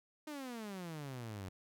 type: exponential sweep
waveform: sawtooth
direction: down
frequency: 311.1 to 90.7 Hz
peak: -39 dBFS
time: 0.27-1.49 s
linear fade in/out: 5 ms
effects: none